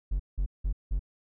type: tone bursts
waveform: triangle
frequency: 46.25 Hz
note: F#1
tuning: in tune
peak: -23 dBFS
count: 4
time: 0.11-0.994 s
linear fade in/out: 10 ms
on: 86 ms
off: 180 ms
effects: none